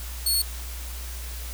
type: tone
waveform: 15% pulse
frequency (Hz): 4384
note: C#8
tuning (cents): -20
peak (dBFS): -14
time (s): 0.26-0.42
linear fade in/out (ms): 5
effects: added 60 Hz sine -33 dBFS peak until 1.53 s + white hiss -40 dBFS RMS until 1.53 s